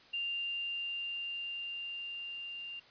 sine tone with level ramp, 2791 Hz, F7, 2 cents flat, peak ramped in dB -33 to -41 dBFS, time 0.13-2.8 s, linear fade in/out 10 ms, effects white hiss -59 dBFS RMS until 2.9 s + resampled to 11025 Hz

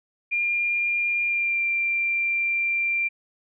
sine tone with pitch glide, 2403 to 2369 Hz, D7 to D7, +39 to +14 cents, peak -21 dBFS, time 0.31-3.09 s, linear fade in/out 20 ms, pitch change -25 cents, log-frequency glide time 1.21-1.64 s, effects none

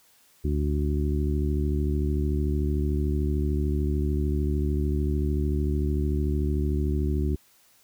harmonic tone, 73.42 Hz, D2, in tune, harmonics 1 / 2 / 3 / 4 / 5, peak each -24 / -31 / -33 / -33 / -33 dBFS, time 0.44-7.36 s, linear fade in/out 10 ms, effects white hiss -60 dBFS RMS until 7.83 s

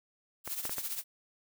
blue noise with tremolo, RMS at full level -34 dBFS, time 0.44-1.04 s, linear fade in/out 50 ms, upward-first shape triangle, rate 15 Hz, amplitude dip 75%
clicks, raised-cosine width 0.5 ms, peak -24 dBFS, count 4, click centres 0.476 / 0.653 / 0.695 / 0.783 s
effects none

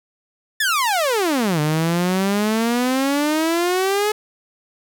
sawtooth exponential two-way sweep, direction down then up, 1800 to 148.4 to 428.4 Hz, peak -13 dBFS, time 0.6-4.12 s, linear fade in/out 5 ms, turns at 1.6 s, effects none

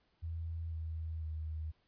sine tone with pitch steps, 82.41 / 80.48 / 78.6 Hz, E2 / E2 / D#2, 0 / -41 / +18 cents, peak -37 dBFS, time 0.22-1.72 s, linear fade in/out 20 ms, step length 500 ms, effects pink hiss -75 dBFS RMS until 1.87 s + resampled to 11025 Hz

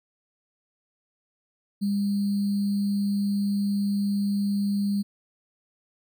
sine tone with sample-and-hold, 201.3 Hz, G3, 46 cents sharp, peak -22 dBFS, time 1.81-5.03 s, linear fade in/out 20 ms, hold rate 4410 Hz, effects none

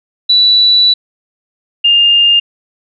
sine tone pair in turn, 3951 / 2813 Hz, B7 / F7, 0 / +12 cents, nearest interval tritone, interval 588 cents, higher first, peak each -5 dBFS, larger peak neither, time 0.29-0.94 / 1.84-2.4 s, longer first, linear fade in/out 10 ms, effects none

